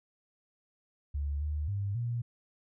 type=tone with pitch steps; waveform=sine; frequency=71.8 / 75.1 / 100.2 / 118.8 Hz; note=D2 / D2 / G2 / A#2; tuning=-39 / +39 / +38 / +33 cents; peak=-30 dBFS; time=1.14-2.22 s; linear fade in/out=10 ms; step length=270 ms; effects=none